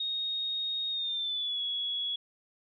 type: tone with pitch glide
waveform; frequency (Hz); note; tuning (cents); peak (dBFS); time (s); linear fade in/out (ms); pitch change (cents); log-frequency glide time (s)
sine; 3729 to 3361; A#7 to G#7; 0 to +20; -30; 0-2.16; 5; -180; 0.9-1.61
effects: none

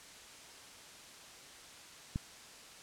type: click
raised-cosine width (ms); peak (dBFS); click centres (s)
5; -22; 2.159
effects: white hiss -53 dBFS RMS until 2.82 s + low-pass 8000 Hz 12 dB/octave

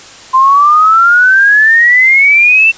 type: exponential sweep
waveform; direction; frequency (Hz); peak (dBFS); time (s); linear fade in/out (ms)
sine; up; 1032 to 2701; -3; 0.33-2.72; 20
effects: white hiss -33 dBFS RMS until 2.77 s + resampled to 16000 Hz

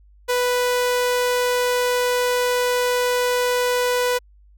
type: tone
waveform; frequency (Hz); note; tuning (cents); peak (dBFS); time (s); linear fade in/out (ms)
sawtooth; 493.9; B4; 0; -14; 0.28-4.19; 20
effects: added 50 Hz sine -48 dBFS peak until 4.57 s

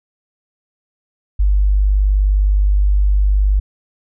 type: tone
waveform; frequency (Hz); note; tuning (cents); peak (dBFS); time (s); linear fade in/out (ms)
sine; 49.68; G1; +24; -10; 1.39-3.6; 10
effects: none

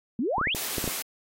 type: exponential sweep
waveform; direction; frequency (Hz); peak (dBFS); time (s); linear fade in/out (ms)
sine; up; 207.7 to 3517; -24; 0.19-0.54; 2
type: clicks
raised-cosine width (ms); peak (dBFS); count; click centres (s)
2; -19; 7; 0.382 / 0.413 / 0.472 / 0.548 / 0.782 / 0.842 / 0.877
type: high-pass noise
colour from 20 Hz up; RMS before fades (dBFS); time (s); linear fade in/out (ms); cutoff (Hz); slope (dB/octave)
white; -32; 0.55-1.02; 0; 200; 12
effects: AAC 48 kbps

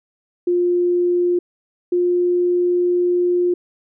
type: tone pair in turn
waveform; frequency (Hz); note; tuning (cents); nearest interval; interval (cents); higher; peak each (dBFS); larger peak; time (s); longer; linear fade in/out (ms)
sine; 353 / 354.4; F4 / F4; +19 / +25; unison; 6; second; -14; neither; 0.47-1.39 / 1.92-3.54; second; 5
effects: none

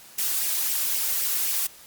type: noise with flanger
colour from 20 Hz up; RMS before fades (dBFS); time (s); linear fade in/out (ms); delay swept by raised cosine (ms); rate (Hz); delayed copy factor
blue; -25; 0.18-1.67; 5; 0.35 to 2.85; 3.8; +0.55
effects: white hiss -48 dBFS RMS until 1.86 s + Opus 48 kbps

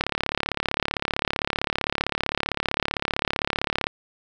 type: click train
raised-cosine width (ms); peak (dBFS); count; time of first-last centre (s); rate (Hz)
0.3; -6; 138; 0.01-3.869; 35.5
effects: none

